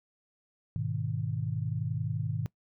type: chord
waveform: sine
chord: G# minor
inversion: none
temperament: just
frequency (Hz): 103.83 / 124.59 / 155.74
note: G#2 / B2 / D#3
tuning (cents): 0 / +16 / +2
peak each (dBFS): -34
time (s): 0.76-2.46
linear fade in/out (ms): 0
effects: noise-tail reverb RT60 0.1 s tail -21 dB re dry